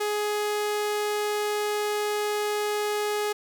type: tone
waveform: sawtooth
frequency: 418 Hz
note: G#4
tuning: 11 cents sharp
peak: -21 dBFS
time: 0-3.33 s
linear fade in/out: 10 ms
effects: none